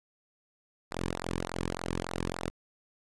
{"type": "tone with flanger", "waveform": "sawtooth", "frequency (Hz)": 43.65, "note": "F1", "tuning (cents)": 0, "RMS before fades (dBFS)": -35, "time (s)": [0.91, 2.5], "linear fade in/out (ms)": 0, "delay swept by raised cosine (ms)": [0.31, 1.51], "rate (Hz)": 3.4, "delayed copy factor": -1, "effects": ["resampled to 24000 Hz", "10-bit"]}